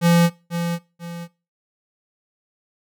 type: tone with echo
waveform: square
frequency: 170.8 Hz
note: F3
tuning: 38 cents flat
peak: -13 dBFS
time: 0.01-0.3 s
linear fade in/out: 50 ms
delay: 490 ms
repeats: 2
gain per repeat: -9 dB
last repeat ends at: 1.28 s
effects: noise-tail reverb RT60 0.3 s tail -21 dB re dry